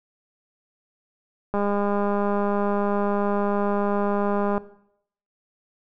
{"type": "click train", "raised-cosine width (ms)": 1, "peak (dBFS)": -12, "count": 618, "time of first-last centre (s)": [1.54, 4.579], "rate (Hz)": 203, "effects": ["noise-tail reverb RT60 0.7 s tail -17 dB re dry"]}